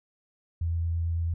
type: tone with vibrato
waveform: sine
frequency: 83.7 Hz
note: E2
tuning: 27 cents sharp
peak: -25 dBFS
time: 0.61-1.34 s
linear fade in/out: 5 ms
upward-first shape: sine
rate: 9 Hz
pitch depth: 10 cents each way
effects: none